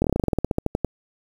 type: slowing click train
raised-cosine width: 2 ms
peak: -7 dBFS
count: 17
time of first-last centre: 0.02-0.847 s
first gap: 23 ms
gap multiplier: 1.1
effects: 7-bit